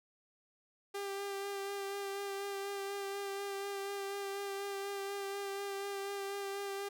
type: tone with vibrato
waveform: sawtooth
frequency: 397.3 Hz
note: G4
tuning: 23 cents sharp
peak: -34 dBFS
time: 0.94-6.89 s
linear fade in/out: 10 ms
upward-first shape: sine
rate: 4.1 Hz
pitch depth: 19 cents each way
effects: none